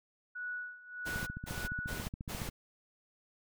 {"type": "tone with tremolo", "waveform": "sine", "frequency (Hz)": 1471, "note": "F#6", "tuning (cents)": -11, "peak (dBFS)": -36, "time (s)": [0.35, 2.05], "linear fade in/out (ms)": 10, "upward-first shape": "sine", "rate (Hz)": 1.6, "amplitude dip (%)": 85}
{"type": "noise bursts", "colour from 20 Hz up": "pink", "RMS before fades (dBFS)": -42, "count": 4, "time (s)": [1.05, 2.5], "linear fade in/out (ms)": 20, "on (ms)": 220, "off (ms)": 190}
{"type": "click train", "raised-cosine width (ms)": 5, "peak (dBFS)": -28, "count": 20, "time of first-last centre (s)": [1.16, 2.489], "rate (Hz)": 14.3}
{"effects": []}